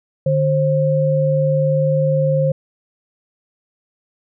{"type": "tone pair together", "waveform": "sine", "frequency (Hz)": [149.83, 531], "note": ["D3", "C5"], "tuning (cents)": [35, 25], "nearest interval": "octave + minor seventh", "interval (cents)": 2190, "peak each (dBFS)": -16, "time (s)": [0.26, 2.52], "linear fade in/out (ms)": 5, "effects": []}